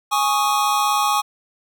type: chord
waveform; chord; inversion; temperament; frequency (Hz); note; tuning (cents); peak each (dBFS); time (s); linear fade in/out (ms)
square; Ab suspended fourth; none; equal; 830.6 / 1108.7 / 1244.5; Ab5 / Db6 / Eb6; 0 / 0 / 0; -21 / -21 / -24; 0.11-1.22; 20
effects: none